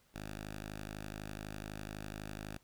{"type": "tone with notch filter", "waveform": "5% pulse", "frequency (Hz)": 52, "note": "G#1", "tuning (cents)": 3, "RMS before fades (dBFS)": -45, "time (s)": [0.14, 2.58], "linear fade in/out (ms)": 10, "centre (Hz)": 450, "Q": 1.4, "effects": ["pink hiss -70 dBFS RMS until 2.63 s"]}